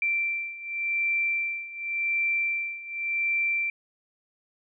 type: beating tone pair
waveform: sine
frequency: 2349 / 2349.89 Hz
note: D7 / D7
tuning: 0 / 0 cents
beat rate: 0.89 Hz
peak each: -30 / -27 dBFS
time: 0.02-3.7 s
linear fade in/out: 2 ms
effects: none